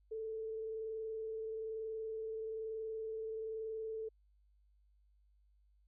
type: tone with frequency modulation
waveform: sine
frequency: 441.6 Hz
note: A4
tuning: 6 cents sharp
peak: -39 dBFS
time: 0.11-4.09 s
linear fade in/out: 10 ms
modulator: 21.1 Hz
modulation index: 0.21
effects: added 50 Hz sine -67 dBFS peak until 5.87 s